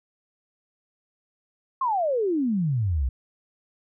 sine exponential sweep, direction down, 1100 to 59.2 Hz, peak -21 dBFS, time 1.81-3.09 s, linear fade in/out 5 ms, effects none

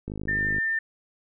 click train, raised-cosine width 3 ms, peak -21 dBFS, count 27, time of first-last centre 0.08-0.584 s, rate 51.6 Hz
sine tone, 1797 Hz, A6, 36 cents sharp, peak -23 dBFS, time 0.28-0.79 s, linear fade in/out 5 ms
effects none

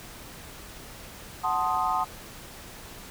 sine chord, F# diminished seventh, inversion none, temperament equal, 740 / 880 / 1046.5 / 1244.5 Hz, F#5 / A5 / C6 / Eb6, 0 / 0 / 0 / 0 cents, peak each -29 dBFS, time 1.43-2.05 s, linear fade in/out 20 ms, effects pink hiss -44 dBFS RMS until 3.1 s

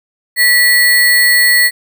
sine tone with sample-and-hold, 1948 Hz, B6, 24 cents flat, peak -6 dBFS, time 0.36-1.71 s, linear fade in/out 50 ms, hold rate 6300 Hz, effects none

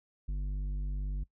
sine tone with tanh clipping, 49 Hz, G1, in tune, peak -33 dBFS, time 0.28-1.24 s, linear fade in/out 10 ms, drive 9 dB, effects noise-tail reverb RT60 0.1 s tail -20 dB re dry

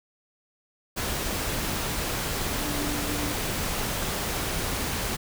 sine tone in noise, 293.7 Hz, D4, in tune, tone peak -33 dBFS, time 2.59-3.35 s, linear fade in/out 20 ms, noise pink, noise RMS -29 dBFS, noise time 0.96-5.17 s, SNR -7 dB, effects none

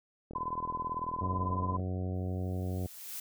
click train, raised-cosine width 2 ms, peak -30 dBFS, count 62, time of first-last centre 0.31-1.798 s, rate 41 Hz
sine tone with tremolo, 1015 Hz, B5, 47 cents sharp, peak -29 dBFS, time 0.35-1.77 s, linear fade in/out 5 ms, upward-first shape triangle, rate 18 Hz, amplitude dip 90%
harmonic tone, 92.2 Hz, F#2, 6 cents flat, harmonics 1 / 2 / 3 / 4 / 5 / 6 / 7 / 8, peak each -33 / -39 / -43 / -45 / -47 / -49 / -50 / -51 dBFS, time 1.21-2.87 s, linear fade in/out 10 ms
blue noise with exponential growth, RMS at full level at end -39 dBFS, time 2.14-3.2 s, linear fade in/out 5 ms, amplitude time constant 230 ms
effects none

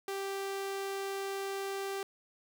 sawtooth tone, 392 Hz, G4, in tune, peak -31 dBFS, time 0.08-2.03 s, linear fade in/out 2 ms, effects none

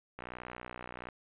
click train, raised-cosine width 0.5 ms, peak -27 dBFS, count 56, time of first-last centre 0.19-1.087 s, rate 61.3 Hz, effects resampled to 8000 Hz

